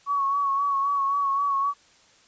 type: tone with vibrato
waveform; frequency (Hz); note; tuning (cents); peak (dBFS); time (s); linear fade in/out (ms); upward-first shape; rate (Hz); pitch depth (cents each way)
sine; 1117; C#6; +13; -21; 0.06-1.74; 50; sine; 3.8; 36
effects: white hiss -57 dBFS RMS until 2.27 s + resampled to 16000 Hz